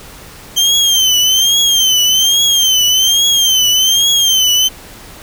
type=tone with vibrato; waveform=30% pulse; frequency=3136 Hz; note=G7; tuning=in tune; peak=-6 dBFS; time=0.56-4.69 s; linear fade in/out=20 ms; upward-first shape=triangle; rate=1.2 Hz; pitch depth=110 cents each way; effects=pink hiss -35 dBFS RMS until 5.22 s